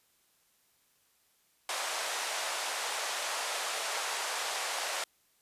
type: band-pass noise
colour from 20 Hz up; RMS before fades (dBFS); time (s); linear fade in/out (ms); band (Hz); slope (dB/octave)
pink; -35; 1.69-5.04; 2; 590 to 10000; 24
effects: white hiss -70 dBFS RMS until 5.41 s + resampled to 32000 Hz